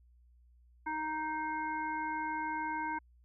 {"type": "harmonic tone with a mistuned harmonic", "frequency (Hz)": 311.1, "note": "D#4", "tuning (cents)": 0, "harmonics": [1, 3, 5, 7], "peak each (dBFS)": [-42, -35, -41, -45], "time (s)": [0.86, 2.99], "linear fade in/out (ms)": 10, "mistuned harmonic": 7, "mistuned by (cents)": -21, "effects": ["added 60 Hz sine -60 dBFS peak until 3.24 s"]}